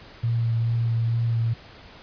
sine tone with vibrato, 115.7 Hz, A#2, 13 cents flat, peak -20 dBFS, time 0.23-1.54 s, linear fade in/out 10 ms, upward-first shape sine, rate 2.3 Hz, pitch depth 15 cents each way, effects pink hiss -46 dBFS RMS until 2.02 s + resampled to 11025 Hz

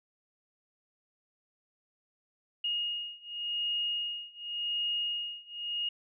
sine beating tone pair, 2861 / 2861.89 Hz, F7 / F7, +41 / +42 cents, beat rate 0.89 Hz, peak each -35 / -34 dBFS, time 2.64-5.89 s, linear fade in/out 5 ms, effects none

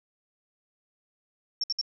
sine tone bursts, 5460 Hz, F8, 40 cents flat, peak -25 dBFS, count 3, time 1.61-1.813 s, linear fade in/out 2 ms, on 27 ms, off 61 ms, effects none

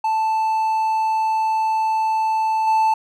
triangle tone with level steps, 880 Hz, A5, in tune, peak -15 / -12 dBFS, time 0.04-2.94 s, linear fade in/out 5 ms, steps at 2.67 s, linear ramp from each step 5 ms, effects none

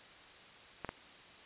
clicks, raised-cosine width 0.5 ms, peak -23 dBFS, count 2, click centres 0.847 / 0.891 s, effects white hiss -55 dBFS RMS until 1.45 s + resampled to 8000 Hz

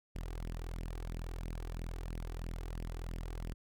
sawtooth tone with flanger, 41.68 Hz, E1, 20 cents sharp, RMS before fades -41 dBFS, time 0.15-3.54 s, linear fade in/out 10 ms, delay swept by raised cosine 0.36 to 2.66 ms, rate 3 Hz, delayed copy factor +0.65, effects none

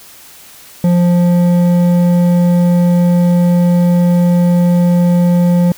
sine tone with hard clipping, 175.4 Hz, F3, 8 cents sharp, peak -9 dBFS, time 0.84-5.72 s, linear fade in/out 2 ms, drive 8 dB, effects white hiss -38 dBFS RMS until 5.77 s

